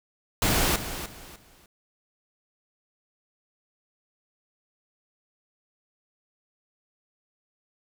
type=noise with echo; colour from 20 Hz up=pink; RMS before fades=-23 dBFS; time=0.42-0.76 s; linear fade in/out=2 ms; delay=300 ms; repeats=3; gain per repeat=-11 dB; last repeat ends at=1.66 s; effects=none